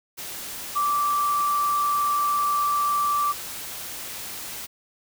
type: tone in noise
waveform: sine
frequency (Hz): 1167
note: D6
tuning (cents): -11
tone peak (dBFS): -20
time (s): 0.75-3.33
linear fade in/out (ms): 20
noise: white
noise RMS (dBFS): -35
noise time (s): 0.17-4.67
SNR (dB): +12
effects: none